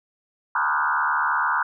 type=tone with frequency modulation; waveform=sine; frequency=1219 Hz; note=D#6; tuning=36 cents flat; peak=-19 dBFS; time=0.55-1.63 s; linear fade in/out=5 ms; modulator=74.4 Hz; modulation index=4.4; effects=none